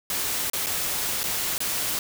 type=noise with dropouts; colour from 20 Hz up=white; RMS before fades=-27 dBFS; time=0.1-1.99 s; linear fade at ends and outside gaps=1 ms; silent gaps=0.499-0.533 / 0.662-0.668 / 1.232-1.239 / 1.58-1.604 s; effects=none